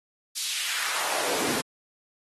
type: noise with high-pass filter sweep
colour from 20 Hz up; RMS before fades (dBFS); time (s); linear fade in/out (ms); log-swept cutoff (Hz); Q
pink; -29; 0.35-1.62; 20; 4900 to 200; 1.4
effects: AAC 32 kbps